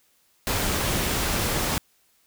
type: noise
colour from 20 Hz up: pink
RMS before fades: -25 dBFS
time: 0.47-1.78 s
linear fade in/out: 0 ms
effects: white hiss -64 dBFS RMS until 2.26 s